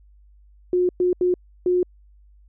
sine tone bursts at uneven times, 360 Hz, F#4, 47 cents flat, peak -16 dBFS, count 4, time 0.73-0.89 / 1-1.13 / 1.21-1.34 / 1.66-1.83 s, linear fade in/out 2 ms, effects added 50 Hz sine -49 dBFS peak until 2.48 s

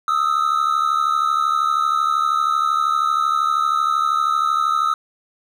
triangle tone pair together, 1245.7 / 1318.5 Hz, D#6 / E6, +2 / 0 cents, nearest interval minor second, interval 98 cents, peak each -17 dBFS, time 0.08-4.94 s, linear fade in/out 2 ms, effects none

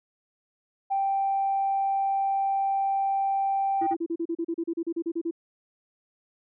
sine tone, 784 Hz, G5, in tune, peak -22 dBFS, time 0.9-3.95 s, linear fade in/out 20 ms
sine tone bursts, 334.2 Hz, E4, 24 cents sharp, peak -25 dBFS, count 16, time 3.81-5.311 s, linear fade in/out 10 ms, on 61 ms, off 35 ms
effects tanh soft clip ceiling -17 dBFS

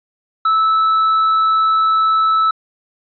sine tone with tanh clipping, 1309 Hz, E6, 13 cents flat, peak -12 dBFS, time 0.45-2.51 s, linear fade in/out 5 ms, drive 4 dB, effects resampled to 11025 Hz

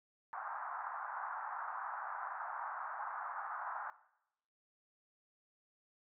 pink band-pass noise, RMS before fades -43 dBFS, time 0.33-3.9 s, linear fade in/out 0 ms, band 780 to 1500 Hz, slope 48 dB/octave, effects noise-tail reverb RT60 0.8 s tail -17 dB re dry

